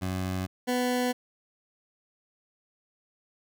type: tone pair in turn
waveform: 20% pulse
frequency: 93.1 / 248.5 Hz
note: F#2 / B3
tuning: +11 / +11 cents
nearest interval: octave + perfect fourth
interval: 1700 cents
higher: second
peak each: -24 / -20 dBFS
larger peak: second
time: 0.01-0.47 / 0.67-1.13 s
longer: neither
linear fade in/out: 20 ms
effects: none